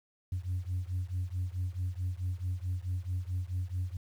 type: beating tone pair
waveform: sine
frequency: 89.1 / 93.7 Hz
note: F2 / F#2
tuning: +35 / +22 cents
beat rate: 4.6 Hz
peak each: -33 / -34 dBFS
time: 0.32-3.97 s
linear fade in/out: 5 ms
effects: tanh soft clip ceiling -27 dBFS + 10-bit